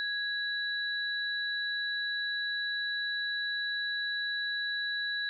sine tone pair together, 1661.2 / 3942 Hz, G#6 / B7, 0 / -4 cents, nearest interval octave + minor third, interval 1496 cents, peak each -32 / -35 dBFS, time 0-5.29 s, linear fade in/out 0 ms, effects none

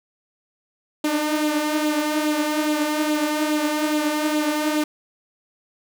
sawtooth tone with flanger, 302.6 Hz, D#4, 48 cents flat, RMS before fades -22 dBFS, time 1.04-4.84 s, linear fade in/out 5 ms, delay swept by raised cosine 0.26 to 5.66 ms, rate 2.4 Hz, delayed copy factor +0.5, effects none

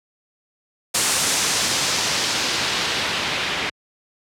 white noise with low-pass filter sweep, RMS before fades -22 dBFS, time 0.94-3.7 s, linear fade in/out 10 ms, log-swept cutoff 8900 to 2800 Hz, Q 1.1, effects high-pass 80 Hz 12 dB/octave

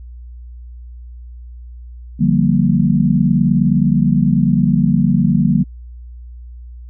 sine chord, G minor seventh, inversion second, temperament just, 147 / 176.4 / 196 / 235.2 Hz, D3 / F3 / G3 / Bb3, +2 / +18 / 0 / +16 cents, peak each -16 dBFS, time 2.19-5.64 s, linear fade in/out 20 ms, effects added 60 Hz sine -31 dBFS peak until 6.89 s

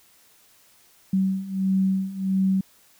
sine beating tone pair, 190 / 191.5 Hz, F#3 / G3, +46 / -40 cents, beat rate 1.5 Hz, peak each -25 / -22 dBFS, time 1.13-2.61 s, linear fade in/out 5 ms, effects white hiss -57 dBFS RMS until 2.99 s

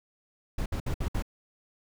brown noise bursts, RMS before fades -29 dBFS, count 5, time 0.58-1.224 s, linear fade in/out 5 ms, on 80 ms, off 61 ms, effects none

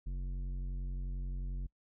triangle tone with tanh clipping, 45.67 Hz, F#1, 22 cents flat, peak -37 dBFS, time 0.06-1.67 s, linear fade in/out 10 ms, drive 15 dB, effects noise-tail reverb RT60 0.1 s tail -26 dB re dry

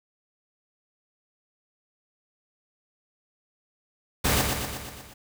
pink noise with echo, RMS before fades -23 dBFS, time 4.24-4.42 s, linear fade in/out 10 ms, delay 120 ms, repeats 6, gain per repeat -4 dB, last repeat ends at 5.14 s, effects none

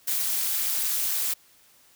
blue noise with amplitude modulation, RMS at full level -23 dBFS, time 0.07-1.34 s, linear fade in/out 10 ms, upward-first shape sine, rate 277 Hz, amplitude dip 75%, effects white hiss -58 dBFS RMS until 1.95 s

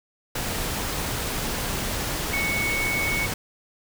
sine tone in noise, 2217 Hz, C#7, in tune, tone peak -24 dBFS, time 2.33-3.26 s, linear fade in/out 5 ms, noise pink, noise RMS -28 dBFS, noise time 0.35-3.34 s, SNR +1 dB, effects none

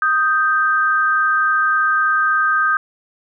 sine tone pair together, 1244.5 / 1568 Hz, D#6 / G6, 0 / 0 cents, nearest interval major third, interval 400 cents, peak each -16 dBFS, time 0.02-2.77 s, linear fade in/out 2 ms, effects none

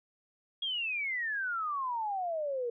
sine exponential sweep, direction down, 3322 to 464.7 Hz, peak -31 dBFS, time 0.62-2.7 s, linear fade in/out 5 ms, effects none

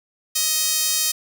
sawtooth tone with high-pass filter, 628 Hz, D#5, 16 cents sharp, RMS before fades -21 dBFS, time 0.35-1.12 s, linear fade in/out 10 ms, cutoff 5500 Hz, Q 1, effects none

